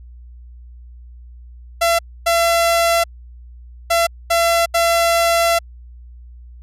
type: tone bursts at uneven times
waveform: sawtooth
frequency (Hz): 676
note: E5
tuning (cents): +43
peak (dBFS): -9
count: 5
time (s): 1.81-1.99 / 2.26-3.04 / 3.9-4.07 / 4.3-4.66 / 4.74-5.59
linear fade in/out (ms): 10
effects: added 60 Hz sine -36 dBFS peak until 6.62 s + resampled to 32000 Hz